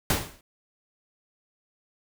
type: noise with exponential decay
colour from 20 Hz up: pink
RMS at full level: -20 dBFS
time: 0.1-0.41 s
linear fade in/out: 2 ms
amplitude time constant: 66 ms
effects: none